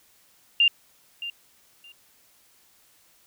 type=tone with echo; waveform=sine; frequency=2794 Hz; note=F7; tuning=in tune; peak=-15 dBFS; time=0.6-0.68 s; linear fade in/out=2 ms; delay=620 ms; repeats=2; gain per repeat=-15 dB; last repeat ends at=1.92 s; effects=white hiss -60 dBFS RMS until 3.26 s